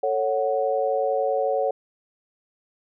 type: chord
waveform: sine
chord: F# minor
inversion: first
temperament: just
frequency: 444 / 555 / 740 Hz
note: A4 / C#5 / F#5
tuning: +16 / +2 / 0 cents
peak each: -26 / -23 / -26 dBFS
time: 0.03-1.71 s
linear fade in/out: 5 ms
effects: none